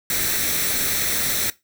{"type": "noise with comb filter", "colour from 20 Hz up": "white", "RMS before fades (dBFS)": -22, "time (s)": [0.1, 1.5], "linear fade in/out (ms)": 2, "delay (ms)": 0.51, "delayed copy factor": 0.55, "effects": ["noise-tail reverb RT60 0.2 s tail -18 dB re dry"]}